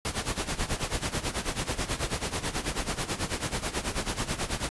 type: noise with tremolo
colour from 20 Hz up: pink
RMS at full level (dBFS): -28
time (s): 0.05-4.69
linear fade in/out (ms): 0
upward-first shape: sine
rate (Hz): 9.2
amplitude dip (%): 80
effects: resampled to 24000 Hz